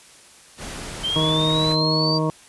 pink noise, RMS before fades -33 dBFS, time 0.57-1.77 s, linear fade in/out 50 ms
sine linear sweep, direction up, 3094 to 4699 Hz, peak -21 dBFS, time 1.03-2.19 s, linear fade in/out 20 ms
harmonic tone, 156.9 Hz, D#3, 15 cents sharp, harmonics 1 / 2 / 3 / 4 / 6 / 7, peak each -22 / -25 / -27 / -28 / -30 / -30 dBFS, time 1.16-2.3 s, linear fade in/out 0 ms
effects white hiss -48 dBFS RMS until 2.48 s + resampled to 24000 Hz

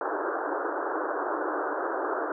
pink band-pass noise, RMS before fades -30 dBFS, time 0.01-2.32 s, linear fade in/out 2 ms, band 300 to 1600 Hz, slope 96 dB/octave, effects none

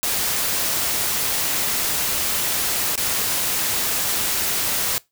white noise with dropouts, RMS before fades -22 dBFS, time 0.03-4.98 s, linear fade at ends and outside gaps 0 ms, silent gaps 2.956-2.977 s, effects noise-tail reverb RT60 0.2 s tail -22 dB re dry

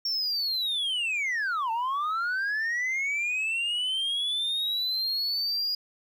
sine linear two-way sweep, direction down then up, 5510 to 880 to 4889 Hz, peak -23 dBFS, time 0.05-5.75 s, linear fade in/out 5 ms, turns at 1.71 s, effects tanh soft clip ceiling -25 dBFS + 10-bit

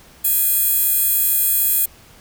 15% pulse tone with high-pass filter, 830.6 Hz, G#5, in tune, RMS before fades -17 dBFS, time 0.24-1.86 s, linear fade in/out 10 ms, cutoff 12000 Hz, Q 1.5, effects pink hiss -47 dBFS RMS until 2.2 s

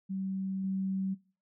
sine tone with level steps, 191.5 Hz, G3, 40 cents flat, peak -32 / -30 dBFS, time 0.09-1.15 s, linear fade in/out 20 ms, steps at 0.64 s, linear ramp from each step 2 ms, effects noise-tail reverb RT60 0.4 s tail -21 dB re dry

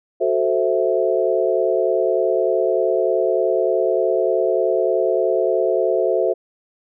sine chord, F# half-diminished seventh, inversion none, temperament equal, 370 / 440 / 523.3 / 659.3 Hz, F#4 / A4 / C5 / E5, 0 / 0 / 0 / 0 cents, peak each -21 dBFS, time 0.2-6.34 s, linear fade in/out 20 ms, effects none

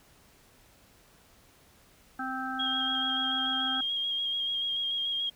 harmonic tone, 260.9 Hz, C4, 5 cents flat, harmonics 1 / 3 / 5 / 6, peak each -37 / -37 / -37 / -37 dBFS, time 2.19-3.81 s, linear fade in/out 5 ms
sine tone with vibrato, 3254 Hz, G#7, 36 cents flat, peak -28 dBFS, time 2.59-5.3 s, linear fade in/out 10 ms, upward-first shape square, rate 6.9 Hz, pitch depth 19 cents each way
effects pink hiss -60 dBFS RMS until 5.35 s

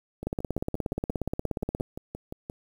two click trains, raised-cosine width 2 ms, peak -15 / -22 dBFS, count 27 / 14, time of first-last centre 0.27-1.808 / 0.23-2.499 s, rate 16.9 / 5.73 Hz, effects 8-bit

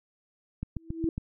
click train, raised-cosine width 5 ms, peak -20 dBFS, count 5, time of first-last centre 0.63-1.179 s, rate 7.28 Hz
sine tone with exponential growth, 327.4 Hz, E4, 12 cents flat, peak -22 dBFS, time 0.76-1.09 s, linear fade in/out 2 ms, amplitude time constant 71 ms
effects none

